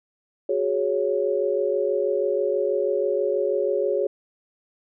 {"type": "chord", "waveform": "sine", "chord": "F# suspended second", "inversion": "none", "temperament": "just", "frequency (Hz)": [370, 416.2, 555], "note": ["F#4", "G#4", "C#5"], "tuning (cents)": [0, 4, 2], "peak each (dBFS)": [-26, -24, -24], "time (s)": [0.49, 4.07], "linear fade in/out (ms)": 5, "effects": []}